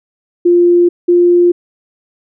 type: tone pair in turn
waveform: sine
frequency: 349.2 / 350.5 Hz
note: F4 / F4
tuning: 0 / +6 cents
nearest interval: unison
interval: 6 cents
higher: second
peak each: -5 dBFS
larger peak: neither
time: 0.45-0.89 / 1.08-1.52 s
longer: neither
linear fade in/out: 10 ms
effects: none